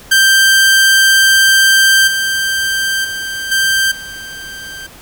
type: tone with level steps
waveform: sawtooth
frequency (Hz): 1571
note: G6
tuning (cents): +3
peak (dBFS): -3 / -10 / -16 / -7 / -23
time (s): 0.11-4.87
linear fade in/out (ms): 10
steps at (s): 2.07 / 3.04 / 3.51 / 3.91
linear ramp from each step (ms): 10
effects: pink hiss -38 dBFS RMS until 5.01 s